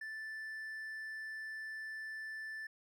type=tone; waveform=triangle; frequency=1760 Hz; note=A6; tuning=in tune; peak=-40 dBFS; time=0.01-2.67 s; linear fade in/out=5 ms; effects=none